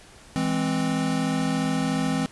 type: chord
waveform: square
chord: E augmented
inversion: none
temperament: equal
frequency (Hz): 164.81 / 207.7 / 261.6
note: E3 / G#3 / B#3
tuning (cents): 0 / 0 / 0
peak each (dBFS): -28 / -30 / -26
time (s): 0.36-2.26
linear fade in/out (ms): 0
effects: pink hiss -49 dBFS RMS until 2.31 s + resampled to 24000 Hz